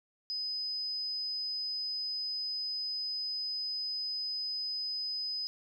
sine tone, 5020 Hz, D#8, 15 cents sharp, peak -33 dBFS, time 0.3-5.47 s, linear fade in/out 0 ms, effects 11-bit

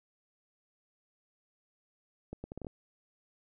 accelerating click train, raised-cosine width 2 ms, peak -27 dBFS, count 7, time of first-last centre 2.33-2.668 s, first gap 110 ms, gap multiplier 0.72, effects none

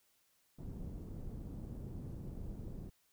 pink low-pass noise, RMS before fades -45 dBFS, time 0.58-2.9 s, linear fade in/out 10 ms, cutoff 270 Hz, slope 12 dB/octave, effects white hiss -74 dBFS RMS until 3.12 s

